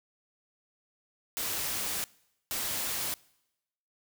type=noise bursts at uneven times; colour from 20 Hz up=white; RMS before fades=-33 dBFS; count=2; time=1.37-2.04 / 2.51-3.14 s; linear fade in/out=0 ms; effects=noise-tail reverb RT60 0.9 s tail -24 dB re dry